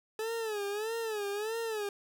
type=tone with vibrato; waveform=40% pulse; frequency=430 Hz; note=A4; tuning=40 cents flat; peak=-32 dBFS; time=0.19-1.89 s; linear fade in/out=2 ms; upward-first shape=sine; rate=1.6 Hz; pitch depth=120 cents each way; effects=none